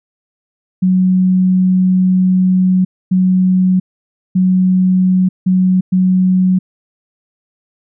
sine tone bursts at uneven times, 185 Hz, F#3, in tune, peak -8 dBFS, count 5, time 0.82-2.85 / 3.11-3.8 / 4.35-5.29 / 5.46-5.81 / 5.92-6.59 s, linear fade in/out 10 ms, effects none

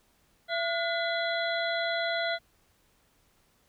harmonic tone with a mistuned harmonic, 673 Hz, E5, 36 cents sharp, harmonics 1 / 2 / 3 / 5 / 6, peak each -30 / -33 / -35 / -37 / -38 dBFS, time 0.48-2.39 s, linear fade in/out 50 ms, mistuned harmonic 2, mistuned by +120 cents, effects pink hiss -67 dBFS RMS until 3.68 s

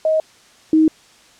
sine tone pair in turn, 630 / 315 Hz, D#5 / D#4, +21 / +21 cents, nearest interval octave, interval 1200 cents, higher first, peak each -13 / -9 dBFS, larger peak second, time 0.05-0.2 / 0.73-0.88 s, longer neither, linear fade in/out 2 ms, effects white hiss -49 dBFS RMS until 1.39 s + low-pass 7000 Hz 12 dB/octave

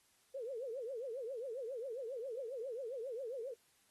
sine tone with vibrato, 493.9 Hz, B4, in tune, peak -40 dBFS, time 0.34-3.54 s, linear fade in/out 10 ms, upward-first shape triangle, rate 7.4 Hz, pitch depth 250 cents each way, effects white hiss -72 dBFS RMS until 3.9 s + AAC 32 kbps

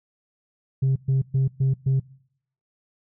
sine tone bursts, 133.6 Hz, C3, 36 cents sharp, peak -15 dBFS, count 5, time 0.82-2 s, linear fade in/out 10 ms, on 140 ms, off 120 ms, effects noise-tail reverb RT60 0.7 s tail -24 dB re dry + tanh soft clip ceiling -16 dBFS

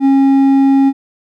sine tone with hard clipping, 272.3 Hz, C#4, 31 cents flat, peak -8 dBFS, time 0-0.93 s, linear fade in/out 50 ms, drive 5 dB, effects none

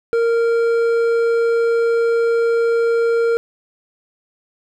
triangle tone with hard clipping, 463.4 Hz, A#4, 10 cents flat, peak -15 dBFS, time 0.13-3.37 s, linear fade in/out 0 ms, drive 10 dB, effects none

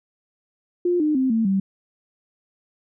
sine tone with pitch steps, 353.1 / 303.9 / 261.5 / 225 / 193.64 Hz, F4 / D#4 / C4 / A3 / G3, +19 / -41 / -1 / +39 / -21 cents, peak -17 dBFS, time 0.85-1.6 s, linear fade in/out 5 ms, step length 150 ms, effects none

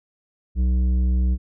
sine tone with tanh clipping, 62.5 Hz, B1, 21 cents sharp, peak -18 dBFS, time 0.55-1.38 s, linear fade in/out 50 ms, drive 9 dB, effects none

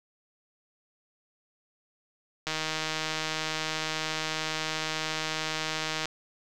click train, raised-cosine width 0.2 ms, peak -13 dBFS, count 564, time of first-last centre 2.47-6.056 s, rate 157 Hz, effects none

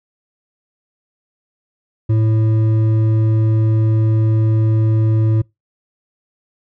sine tone with hard clipping, 110 Hz, A2, in tune, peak -13 dBFS, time 2.09-5.42 s, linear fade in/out 10 ms, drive 7 dB, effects noise-tail reverb RT60 0.2 s tail -25 dB re dry

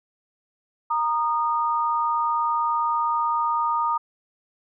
sine tone pair together, 932.3 / 1228.1 Hz, A#5 / D#6, 0 / -23 cents, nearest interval perfect fourth, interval 477 cents, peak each -23 / -23 dBFS, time 0.9-3.98 s, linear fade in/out 10 ms, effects none

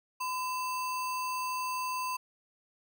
sine tone with sample-and-hold, 1014 Hz, B5, 45 cents sharp, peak -31 dBFS, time 0.2-2.17 s, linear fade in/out 10 ms, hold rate 3675 Hz, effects none

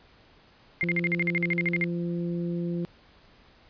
sine tone bursts, 2110 Hz, C7, 14 cents sharp, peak -23 dBFS, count 14, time 0.81-1.841 s, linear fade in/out 0 ms, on 30 ms, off 47 ms
harmonic tone, 172.2 Hz, F3, 24 cents flat, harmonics 1 / 2 / 3, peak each -28 / -33 / -42 dBFS, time 0.83-2.85 s, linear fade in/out 0 ms
effects pink hiss -57 dBFS RMS until 3.69 s + resampled to 11025 Hz

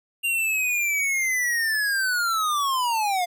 square linear sweep, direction down, 2794 to 692 Hz, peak -22 dBFS, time 0.23-3.26 s, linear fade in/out 20 ms, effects none

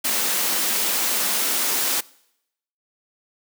white high-pass noise, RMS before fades -22 dBFS, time 0.04-2.01 s, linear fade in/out 10 ms, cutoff 180 Hz, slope 96 dB/octave, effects noise-tail reverb RT60 0.8 s tail -23 dB re dry

